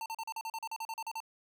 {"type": "tone bursts", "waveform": "square", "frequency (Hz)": 898, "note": "A5", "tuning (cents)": 35, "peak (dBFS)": -37, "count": 14, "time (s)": [0.01, 1.203], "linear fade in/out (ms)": 2, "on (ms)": 49, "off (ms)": 39, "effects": []}